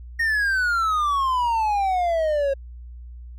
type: exponential sweep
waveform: triangle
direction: down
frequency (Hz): 1864.7 to 540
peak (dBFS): -17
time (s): 0.19-2.54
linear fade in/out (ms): 10
effects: added 60 Hz sine -36 dBFS peak until 3.38 s